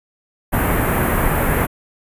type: band-stop noise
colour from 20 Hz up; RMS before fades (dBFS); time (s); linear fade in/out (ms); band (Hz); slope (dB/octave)
pink; -17; 0.52-1.67; 20; 2100 to 12000; 24
effects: resampled to 32000 Hz